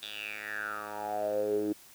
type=tone with band-pass filter sweep; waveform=10% pulse; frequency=104.9 Hz; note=G#2; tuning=18 cents sharp; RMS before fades=-34 dBFS; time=0.02-1.73 s; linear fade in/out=10 ms; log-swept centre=3600 to 320 Hz; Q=7.8; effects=white hiss -55 dBFS RMS until 1.94 s